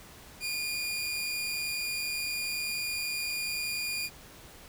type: tone pair together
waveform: sawtooth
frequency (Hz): 2437 / 4724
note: D#7 / D8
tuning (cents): -37 / +9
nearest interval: major seventh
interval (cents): 1146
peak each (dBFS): -29 / -34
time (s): 0.4-4.1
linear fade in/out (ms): 50
effects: pink hiss -51 dBFS RMS until 4.68 s